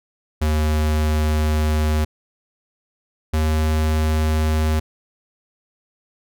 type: tone pair in turn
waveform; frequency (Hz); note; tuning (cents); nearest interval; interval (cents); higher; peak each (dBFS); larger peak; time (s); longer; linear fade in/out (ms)
square; 76.8 / 77.92; D#2 / D#2; -22 / +3; unison; 25; second; -17; neither; 0.41-2.05 / 3.33-4.8; first; 10
effects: none